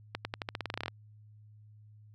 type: accelerating click train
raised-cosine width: 0.3 ms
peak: -18 dBFS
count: 15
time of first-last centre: 0.15-0.881 s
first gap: 100 ms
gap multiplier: 0.89
effects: added 106 Hz sine -53 dBFS peak until 2.14 s